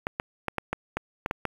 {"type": "clicks", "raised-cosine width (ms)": 0.5, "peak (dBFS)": -12, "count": 9, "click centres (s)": [0.069, 0.199, 0.483, 0.583, 0.73, 0.97, 1.261, 1.311, 1.453], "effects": ["7-bit"]}